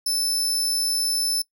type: tone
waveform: 25% pulse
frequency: 5274 Hz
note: E8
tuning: in tune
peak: -16 dBFS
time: 0.06-1.42 s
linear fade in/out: 5 ms
effects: noise-tail reverb RT60 0.1 s tail -22 dB re dry